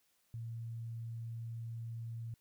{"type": "tone", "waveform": "sine", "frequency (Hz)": 115, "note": "A#2", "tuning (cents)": -23, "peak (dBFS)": -40, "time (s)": [0.34, 2.34], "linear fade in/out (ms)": 0, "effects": ["white hiss -75 dBFS RMS until 2.4 s"]}